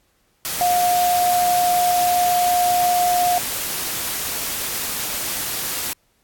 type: tone in noise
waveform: sine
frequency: 713 Hz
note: F5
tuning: 36 cents sharp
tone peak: -15 dBFS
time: 0.61-3.38 s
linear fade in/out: 0 ms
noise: white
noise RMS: -25 dBFS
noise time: 0.45-5.93 s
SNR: +7 dB
effects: pink hiss -63 dBFS RMS until 6.23 s + AAC 64 kbps